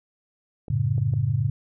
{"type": "clicks", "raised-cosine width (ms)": 2, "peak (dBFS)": -26, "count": 3, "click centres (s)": [0.682, 0.981, 1.137]}
{"type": "chord", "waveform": "sine", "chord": "F# minor", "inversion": "none", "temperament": "just", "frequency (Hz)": [92.5, 111, 138.75], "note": ["F#2", "A2", "C#3"], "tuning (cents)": [0, 16, 2], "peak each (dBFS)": [-29, -23, -24], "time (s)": [0.7, 1.5], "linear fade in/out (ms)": 5}
{"effects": []}